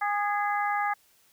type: harmonic tone with a mistuned harmonic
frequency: 410 Hz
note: G#4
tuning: 22 cents flat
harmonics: 2 / 3 / 4 / 5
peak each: -27 / -31 / -33 / -35 dBFS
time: 0.01-0.94 s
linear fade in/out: 10 ms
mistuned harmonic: 4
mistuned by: +26 cents
effects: white hiss -63 dBFS RMS until 1.32 s